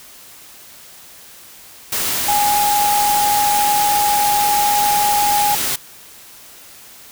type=tone in noise; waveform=sine; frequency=826 Hz; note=G#5; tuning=10 cents flat; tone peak=-14 dBFS; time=2.28-5.55 s; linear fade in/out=5 ms; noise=white; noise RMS=-20 dBFS; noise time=1.92-5.76 s; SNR=+3 dB; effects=white hiss -41 dBFS RMS until 7.11 s